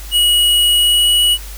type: tone with pitch glide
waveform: square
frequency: 2910 to 2927 Hz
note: F#7 to F#7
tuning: -29 to -19 cents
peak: -10 dBFS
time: 0.11-1.38 s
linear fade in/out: 50 ms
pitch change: +10 cents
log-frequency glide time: 0.8-1.14 s
effects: added 50 Hz sine -28 dBFS peak until 1.57 s + white hiss -35 dBFS RMS until 1.57 s